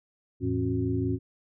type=tone cluster; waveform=sine; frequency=84.9 / 110.4 / 166.8 / 271.6 / 365.3 Hz; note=F2 / A2 / E3 / C#4 / F#4; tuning=-48 / +6 / +21 / -35 / -22 cents; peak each=-34 / -29 / -38 / -29 / -32 dBFS; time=0.4-1.19 s; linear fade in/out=50 ms; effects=none